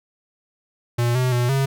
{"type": "tone with pitch steps", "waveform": "square", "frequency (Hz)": [119.6, 127.3, 122, 136], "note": ["A#2", "C3", "B2", "C#3"], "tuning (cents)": [45, -47, -21, -33], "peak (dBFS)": -18, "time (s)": [0.98, 1.66], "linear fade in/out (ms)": 10, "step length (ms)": 170, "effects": []}